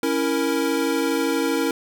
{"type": "chord", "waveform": "square", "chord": "A# diminished", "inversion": "first", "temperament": "equal", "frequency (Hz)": [277.2, 329.6, 466.2], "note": ["C#4", "E4", "A#4"], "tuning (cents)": [0, 0, 0], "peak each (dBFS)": -25, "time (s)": [0.03, 1.71], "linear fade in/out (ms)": 2, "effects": []}